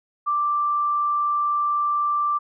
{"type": "tone", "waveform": "sine", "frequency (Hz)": 1176, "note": "D6", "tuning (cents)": 2, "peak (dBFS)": -19, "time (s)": [0.26, 2.39], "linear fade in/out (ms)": 20, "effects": []}